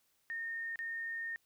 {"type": "tone with dropouts", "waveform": "sine", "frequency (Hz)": 1833, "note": "A#6", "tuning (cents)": -30, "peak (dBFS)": -37, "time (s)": [0.3, 1.36], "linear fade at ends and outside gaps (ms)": 0, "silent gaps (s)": [0.758, 0.79], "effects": ["white hiss -75 dBFS RMS until 1.45 s"]}